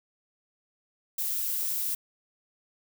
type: noise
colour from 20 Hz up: violet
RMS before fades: -30 dBFS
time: 1.18-1.95 s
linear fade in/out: 5 ms
effects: none